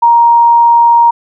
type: tone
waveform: sine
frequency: 938 Hz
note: A#5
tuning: 11 cents sharp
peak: -3 dBFS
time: 0.02-1.11 s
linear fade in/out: 10 ms
effects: none